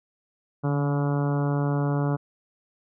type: harmonic tone with a mistuned harmonic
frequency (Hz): 142.9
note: D3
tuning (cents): -47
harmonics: 1 / 2 / 3 / 4 / 5 / 6 / 7 / 8 / 9 / 10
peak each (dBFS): -23 / -29 / -33 / -35 / -37 / -39 / -40 / -41 / -42 / -43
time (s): 0.63-2.17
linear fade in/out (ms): 20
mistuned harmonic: 1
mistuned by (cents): +25
effects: none